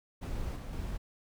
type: noise with level steps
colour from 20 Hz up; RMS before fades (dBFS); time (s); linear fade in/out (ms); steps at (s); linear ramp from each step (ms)
brown; -36 / -40 / -37; 0.21-0.98; 20; 0.56 / 0.73; 2
effects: none